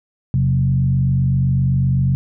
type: tone with frequency modulation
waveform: sine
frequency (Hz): 130.81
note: C3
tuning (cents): 0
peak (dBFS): -13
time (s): 0.34-2.15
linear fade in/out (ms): 0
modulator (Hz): 47.8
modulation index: 0.8
effects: none